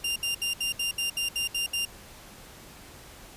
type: tone bursts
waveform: sawtooth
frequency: 2794 Hz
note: F7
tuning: in tune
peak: -23 dBFS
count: 10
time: 0.04-1.852 s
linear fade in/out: 5 ms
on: 120 ms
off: 68 ms
effects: pink hiss -48 dBFS RMS until 3.36 s + resampled to 32000 Hz